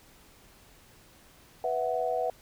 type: chord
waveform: sine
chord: B suspended fourth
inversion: none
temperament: just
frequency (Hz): 493.9 / 658.5 / 740.8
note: B4 / E5 / F#5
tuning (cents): 0 / -2 / +2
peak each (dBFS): -31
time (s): 1.64-2.3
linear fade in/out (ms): 2
effects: pink hiss -57 dBFS RMS until 2.41 s